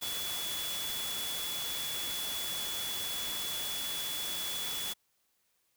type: tone in noise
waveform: sine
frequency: 3412 Hz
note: G#7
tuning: 46 cents sharp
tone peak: -37 dBFS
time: 0.01-4.94 s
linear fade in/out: 20 ms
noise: white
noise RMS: -38 dBFS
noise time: 0.01-4.94 s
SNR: -2 dB
effects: white hiss -75 dBFS RMS until 5.76 s